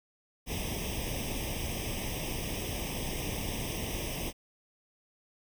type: noise with comb filter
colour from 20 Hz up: pink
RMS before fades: -35 dBFS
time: 0.46-4.33 s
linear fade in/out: 50 ms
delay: 0.35 ms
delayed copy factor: +0.95
effects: none